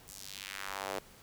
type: tone with high-pass filter sweep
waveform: square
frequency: 48.73 Hz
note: G1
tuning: 10 cents flat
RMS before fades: -42 dBFS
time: 0.08-0.99 s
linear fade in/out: 0 ms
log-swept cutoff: 8000 to 460 Hz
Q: 1.4
effects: pink hiss -57 dBFS RMS until 1.22 s